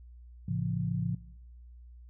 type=chord; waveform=sine; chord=A augmented; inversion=none; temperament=just; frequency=110 / 137.5 / 171.88 Hz; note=A2 / C#3 / E#3; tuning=0 / -14 / -27 cents; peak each=-33 dBFS; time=0.48-1.15 s; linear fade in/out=5 ms; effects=noise-tail reverb RT60 0.9 s tail -20 dB re dry + added 60 Hz sine -48 dBFS peak until 2.09 s